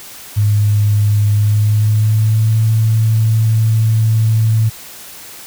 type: tone with pitch glide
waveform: sine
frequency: 104.1 to 110.93 Hz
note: G#2 to A2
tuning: +5 to +15 cents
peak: -9 dBFS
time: 0.36-4.7 s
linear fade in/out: 20 ms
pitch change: +110 cents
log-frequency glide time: 1.33-2.59 s
effects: white hiss -34 dBFS RMS until 5.46 s